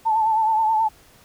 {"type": "tone with vibrato", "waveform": "sine", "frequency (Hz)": 880, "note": "A5", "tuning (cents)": 0, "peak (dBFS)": -16, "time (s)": [0.05, 0.89], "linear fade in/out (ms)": 20, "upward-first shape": "triangle", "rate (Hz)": 9.4, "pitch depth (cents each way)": 60, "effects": ["pink hiss -52 dBFS RMS until 1.24 s"]}